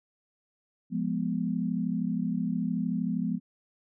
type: chord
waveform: sine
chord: F diminished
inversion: none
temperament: equal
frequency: 174.61 / 207.7 / 246.9 Hz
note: F3 / Ab3 / Cb4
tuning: 0 / 0 / 0 cents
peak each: -31 dBFS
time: 0.9-3.4 s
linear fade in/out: 50 ms
effects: none